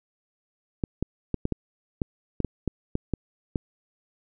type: clicks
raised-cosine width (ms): 3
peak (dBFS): -12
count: 12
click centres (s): 0.838 / 1.026 / 1.343 / 1.454 / 1.523 / 2.018 / 2.403 / 2.447 / 2.677 / 2.954 / 3.137 / 3.558
effects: none